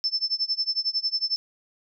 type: tone with tremolo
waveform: sine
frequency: 5290 Hz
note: E8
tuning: 5 cents sharp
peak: -20 dBFS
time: 0.04-1.36 s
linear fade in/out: 0 ms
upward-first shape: sine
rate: 11 Hz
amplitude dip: 95%
effects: none